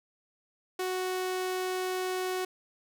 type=tone; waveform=sawtooth; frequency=369.9 Hz; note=F#4; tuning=in tune; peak=-26 dBFS; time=0.79-2.45 s; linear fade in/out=5 ms; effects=none